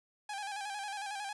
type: tone with vibrato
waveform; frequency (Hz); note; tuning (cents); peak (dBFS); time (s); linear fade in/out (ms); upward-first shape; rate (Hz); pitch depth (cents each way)
sawtooth; 812; G#5; -39; -34; 0.29-1.33; 5; square; 11; 53
effects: resampled to 24000 Hz + 10-bit